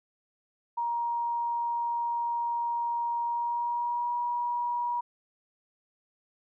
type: tone with pitch glide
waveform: sine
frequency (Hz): 943 to 960.6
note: A#5 to B5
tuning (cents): +20 to -48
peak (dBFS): -27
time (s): 0.77-5.01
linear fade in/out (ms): 10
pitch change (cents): +32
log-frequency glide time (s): 3.24-4.14
effects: none